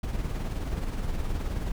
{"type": "noise with tremolo", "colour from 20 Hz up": "brown", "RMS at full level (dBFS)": -28, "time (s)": [0.03, 1.72], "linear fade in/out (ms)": 5, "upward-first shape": "sine", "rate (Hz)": 19, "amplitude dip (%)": 45, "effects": []}